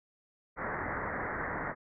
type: low-pass noise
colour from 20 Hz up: white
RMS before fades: -36 dBFS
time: 0.56-1.75 s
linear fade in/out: 50 ms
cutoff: 2000 Hz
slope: 96 dB/octave
effects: none